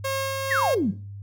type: tone with tremolo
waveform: sawtooth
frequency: 540 Hz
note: C#5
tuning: 45 cents flat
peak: -20 dBFS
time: 0.04-0.75 s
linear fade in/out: 10 ms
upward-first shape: sine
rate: 2.2 Hz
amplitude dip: 25%
type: exponential sweep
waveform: sine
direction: down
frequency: 2100 to 165.4 Hz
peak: -20 dBFS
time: 0.5-0.92 s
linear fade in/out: 20 ms
effects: noise-tail reverb RT60 0.4 s tail -17 dB re dry + added 100 Hz sine -35 dBFS peak until 1.22 s